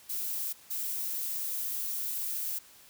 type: noise bursts at uneven times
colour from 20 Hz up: violet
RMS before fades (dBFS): -34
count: 2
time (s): 0.09-0.53 / 0.7-2.59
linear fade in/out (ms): 10
effects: white hiss -56 dBFS RMS until 2.89 s